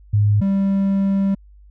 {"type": "tone pair in turn", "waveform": ["sine", "triangle"], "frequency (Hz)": [103.83, 196], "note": ["G#2", "G3"], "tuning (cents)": [0, 0], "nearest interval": "major seventh", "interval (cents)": 1100, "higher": "second", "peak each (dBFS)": [-12, -13], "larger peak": "first", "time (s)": [[0.13, 0.41], [0.41, 1.35]], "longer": "second", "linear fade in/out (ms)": 10, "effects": ["added 50 Hz sine -43 dBFS peak until 1.7 s"]}